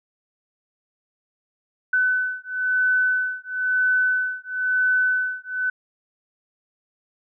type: beating tone pair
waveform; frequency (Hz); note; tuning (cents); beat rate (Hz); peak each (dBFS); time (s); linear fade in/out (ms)
sine; 1506 / 1507; F#6 / F#6; +30 / +31; 1; -22; 1.93-5.7; 5
effects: none